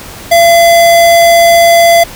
square tone, 679 Hz, F5, 49 cents flat, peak -3 dBFS, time 0.31-2.04 s, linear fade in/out 10 ms, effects pink hiss -28 dBFS RMS until 2.15 s

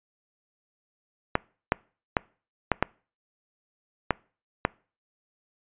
clicks, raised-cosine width 0.5 ms, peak -5 dBFS, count 7, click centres 1.354 / 1.721 / 2.168 / 2.717 / 2.826 / 4.107 / 4.651 s, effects noise-tail reverb RT60 0.4 s tail -25 dB re dry + resampled to 8000 Hz

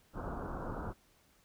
pink low-pass noise, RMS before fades -40 dBFS, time 0.13-0.94 s, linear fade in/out 50 ms, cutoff 1500 Hz, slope 96 dB/octave, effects pink hiss -68 dBFS RMS until 1.44 s

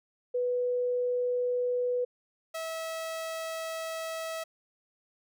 sine / sawtooth tone pair in turn, 493.3 / 648.7 Hz, B4 / E5, -2 / -28 cents, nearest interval perfect fourth, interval 474 cents, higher second, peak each -26 / -30 dBFS, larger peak first, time 0.34-2.05 / 2.54-4.44 s, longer second, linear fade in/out 10 ms, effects none

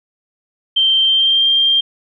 sine tone with pitch glide, 3136 to 3185 Hz, G7 to G7, 0 to +27 cents, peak -10 dBFS, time 0.76-1.81 s, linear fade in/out 10 ms, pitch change +27 cents, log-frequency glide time 1.01-1.47 s, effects none

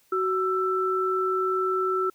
sine tone pair together, 374.3 / 1329 Hz, F#4 / E6, +20 / +14 cents, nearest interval octave + minor seventh, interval 2194 cents, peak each -25 dBFS, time 0.12-2.1 s, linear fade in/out 5 ms, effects white hiss -63 dBFS RMS until 2.14 s

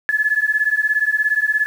sine beating tone pair, 1708 / 1725 Hz, G#6 / A6, +48 / -35 cents, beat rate 17 Hz, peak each -18 dBFS, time 0.09-1.66 s, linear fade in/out 0 ms, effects 7-bit

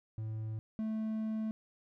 triangle tone pair in turn, 109.7 / 218.8 Hz, A2 / A3, -5 / -9 cents, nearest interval octave, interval 1196 cents, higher second, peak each -34 / -31 dBFS, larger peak second, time 0.18-0.59 / 0.79-1.51 s, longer second, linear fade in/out 0 ms, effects none

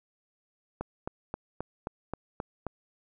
click train, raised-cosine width 1 ms, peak -19 dBFS, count 8, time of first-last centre 0.81-2.667 s, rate 3.77 Hz, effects none

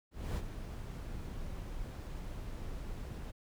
brown noise with ADSR envelope, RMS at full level -33 dBFS, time 0.11-3.32 s, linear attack 260 ms, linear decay 43 ms, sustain -9 dB, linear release 21 ms, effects none

